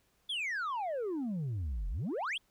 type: exponential two-way sweep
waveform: sine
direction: down then up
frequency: 3520 to 41.27 to 3520 Hz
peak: -30 dBFS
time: 0.29-2.38 s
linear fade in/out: 10 ms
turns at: 1.89 s
effects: tanh soft clip ceiling -32 dBFS + pink hiss -72 dBFS RMS until 2.5 s